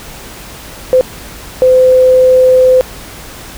sine tone bursts at uneven times, 512 Hz, C5, 38 cents flat, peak -3 dBFS, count 2, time 0.93-1.01 / 1.62-2.81 s, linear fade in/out 0 ms, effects added 52 Hz sine -36 dBFS peak until 3.57 s + pink hiss -30 dBFS RMS until 3.57 s

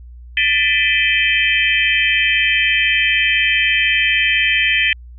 sine tone cluster, 1771 / 1997 / 2364 / 2574 / 3108 Hz, A6 / B6 / D7 / E7 / G7, +11 / +19 / +11 / -42 / -16 cents, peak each -19 dBFS, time 0.37-4.93 s, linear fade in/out 2 ms, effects added 60 Hz sine -34 dBFS peak until 5.18 s

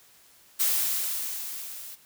blue noise with level ramp, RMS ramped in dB -23 to -42 dBFS, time 0.59-1.96 s, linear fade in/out 20 ms, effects white hiss -57 dBFS RMS until 2.05 s

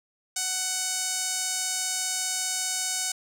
sawtooth tone with band-pass filter, 745 Hz, F#5, 12 cents sharp, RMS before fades -29 dBFS, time 0.36-3.12 s, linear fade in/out 5 ms, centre 7300 Hz, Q 2, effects none

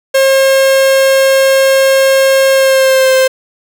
45% pulse tone with pitch glide, 537 to 523.8 Hz, C5 to C5, +45 to +2 cents, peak -6 dBFS, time 0.14-3.28 s, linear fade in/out 10 ms, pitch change -43 cents, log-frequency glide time 2.53-3.13 s, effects none

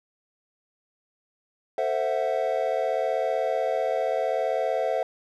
triangle chord, F# half-diminished seventh, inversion first, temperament equal with one note detuned, 447.7 / 523.3 / 659.3 / 740 Hz, A4 / C5 / E5 / F#5, +30 / 0 / 0 / 0 cents, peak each -29 / -26 / -25 / -28 dBFS, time 1.78-5.03 s, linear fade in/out 2 ms, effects none

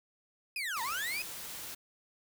35% pulse linear two-way sweep, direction down then up, 2559 to 880 to 2559 Hz, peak -32 dBFS, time 0.56-1.22 s, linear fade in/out 2 ms, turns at 0.82 s
white noise, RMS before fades -43 dBFS, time 0.76-1.75 s, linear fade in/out 10 ms
effects none

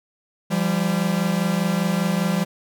45% pulse tone pair together, 171.1 / 196.09 Hz, F3 / G3, -35 / +1 cents, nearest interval major second, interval 236 cents, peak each -22 dBFS, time 0.5-2.45 s, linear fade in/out 20 ms, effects none

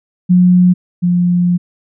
sine tone pair in turn, 180 / 176.6 Hz, F#3 / F3, -47 / +20 cents, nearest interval unison, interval 33 cents, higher first, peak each -5 / -9 dBFS, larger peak first, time 0.29-0.74 / 1.02-1.58 s, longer second, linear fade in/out 20 ms, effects none

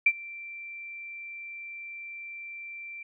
sine tone with ADSR envelope, 2350 Hz, D7, 1 cent sharp, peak -15 dBFS, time 0.06-3.03 s, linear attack 6 ms, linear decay 53 ms, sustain -23 dB, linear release 5 ms, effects none

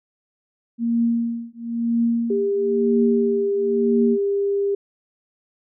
sine tone with tremolo, 233.1 Hz, A#3, in tune, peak -15 dBFS, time 0.78-4.18 s, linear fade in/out 50 ms, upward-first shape triangle, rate 1 Hz, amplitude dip 100%
sine tone, 400 Hz, G4, 35 cents sharp, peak -18 dBFS, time 2.3-4.75 s, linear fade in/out 5 ms
effects none

